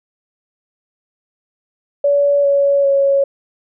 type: tone with pitch steps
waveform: sine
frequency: 570 / 561.8 / 553.8 Hz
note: C#5 / C#5 / C#5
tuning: +48 / +23 / -2 cents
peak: -10 dBFS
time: 2.04-3.24 s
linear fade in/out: 5 ms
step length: 400 ms
effects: none